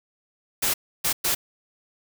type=noise bursts at uneven times; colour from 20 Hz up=white; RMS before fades=-23 dBFS; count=3; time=0.62-0.74 / 1.04-1.13 / 1.24-1.35 s; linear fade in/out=10 ms; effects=none